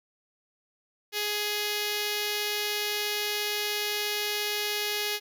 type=tone with notch filter; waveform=5% pulse; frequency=417 Hz; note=G#4; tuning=7 cents sharp; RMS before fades=-30 dBFS; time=1.12-5.2 s; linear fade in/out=50 ms; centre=1100 Hz; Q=1.1; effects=none